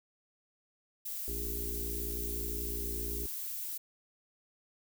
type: noise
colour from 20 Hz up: violet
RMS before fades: -39 dBFS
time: 1.05-3.78 s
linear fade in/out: 10 ms
type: harmonic tone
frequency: 58.27 Hz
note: A#1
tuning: in tune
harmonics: 1 / 3 / 4 / 5 / 6 / 7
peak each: -38 / -52 / -53 / -49 / -48 / -45 dBFS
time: 1.28-3.26 s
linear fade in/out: 0 ms
effects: none